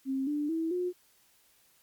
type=tone with pitch steps; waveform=sine; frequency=267.4 / 295 / 325.4 / 359 Hz; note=C4 / D4 / E4 / F4; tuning=+38 / +8 / -22 / +48 cents; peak=-28 dBFS; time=0.05-0.93 s; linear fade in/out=50 ms; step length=220 ms; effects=white hiss -65 dBFS RMS until 1.82 s + MP3 96 kbps